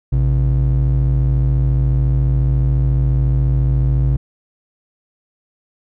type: ring-modulated tone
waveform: triangle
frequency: 95 Hz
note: F#2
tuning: 46 cents sharp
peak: -7 dBFS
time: 0.12-4.17 s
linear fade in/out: 10 ms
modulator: 37.1 Hz
effects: none